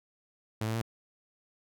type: tone with pitch steps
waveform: sawtooth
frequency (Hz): 109.2 / 111.88 / 114.63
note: A2 / A2 / A#2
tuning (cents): -13 / +29 / -29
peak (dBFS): -26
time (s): 0.61-0.817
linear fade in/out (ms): 5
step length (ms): 69
effects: none